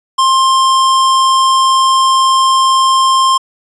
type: tone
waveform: square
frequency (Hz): 1057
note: C6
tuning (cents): +17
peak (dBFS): -8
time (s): 0.18-3.38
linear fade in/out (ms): 10
effects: resampled to 22050 Hz